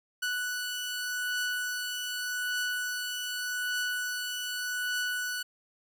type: beating tone pair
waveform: sawtooth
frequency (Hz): 1480 / 1480.84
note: F#6 / F#6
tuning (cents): 0 / +1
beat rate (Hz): 0.84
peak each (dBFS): -35 / -28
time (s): 0.22-5.43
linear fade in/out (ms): 10
effects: none